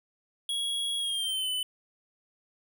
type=tone with pitch glide; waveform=square; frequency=3322 to 3011 Hz; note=G#7 to F#7; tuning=0 to +30 cents; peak=-29 dBFS; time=0.49-1.63 s; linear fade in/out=2 ms; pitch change=-170 cents; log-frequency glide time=0.98-1.5 s; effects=none